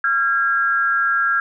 sine tone pair together, 1373 / 1632.8 Hz, F6 / G#6, -30 / -30 cents, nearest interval minor third, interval 300 cents, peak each -18 dBFS, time 0.04-1.4 s, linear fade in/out 2 ms, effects none

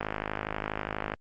click train, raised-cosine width 0.5 ms, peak -15 dBFS, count 60, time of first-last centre 0.01-1.138 s, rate 52.3 Hz, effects Opus 32 kbps

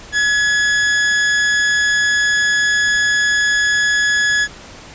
40% pulse tone with amplitude modulation, 1690 Hz, G#6, 30 cents sharp, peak -11 dBFS, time 0.12-4.48 s, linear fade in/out 50 ms, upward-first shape sine, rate 253 Hz, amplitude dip 25%, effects pink hiss -37 dBFS RMS until 4.94 s + resampled to 16000 Hz

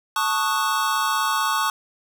square chord, D# half-diminished seventh, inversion second, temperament equal, 880 / 1108.7 / 1244.5 / 1480 Hz, A5 / C#6 / D#6 / F#6, 0 / 0 / 0 / 0 cents, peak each -27 / -24 / -27 / -29 dBFS, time 0.16-1.7 s, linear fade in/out 2 ms, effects none

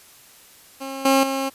15% pulse tone with level steps, 269.9 Hz, C#4, 46 cents flat, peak -23 / -8 / -16 dBFS, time 0.8-1.5 s, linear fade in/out 20 ms, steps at 1.05 / 1.23 s, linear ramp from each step 5 ms, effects white hiss -49 dBFS RMS until 1.54 s + resampled to 32000 Hz

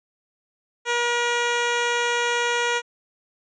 10% pulse tone, 478 Hz, A#4, 43 cents sharp, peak -12 dBFS, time 0.85-2.82 s, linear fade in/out 50 ms, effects resampled to 16000 Hz

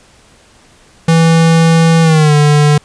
square tone with pitch glide, 164.3 to 148.08 Hz, E3 to D3, -5 to +15 cents, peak -6 dBFS, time 1.08-2.78 s, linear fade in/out 5 ms, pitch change -180 cents, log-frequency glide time 2.02-2.34 s, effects pink hiss -45 dBFS RMS until 2.84 s + resampled to 22050 Hz

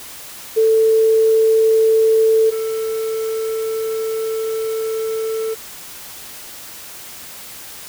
sine / triangle tone pair in turn, 443.6 / 443.6 Hz, A4 / A4, +14 / +14 cents, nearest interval unison, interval 0 cents, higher neither, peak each -10 / -17 dBFS, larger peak first, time 0.56-2.51 / 2.51-5.55 s, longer second, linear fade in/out 20 ms, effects white hiss -35 dBFS RMS until 7.88 s

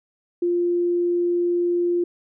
sine tone, 349.2 Hz, F4, in tune, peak -18 dBFS, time 0.42-2.04 s, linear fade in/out 5 ms, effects none

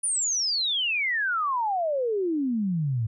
sine exponential sweep, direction down, 9760 to 106.4 Hz, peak -23 dBFS, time 0.03-3.07 s, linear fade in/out 10 ms, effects none

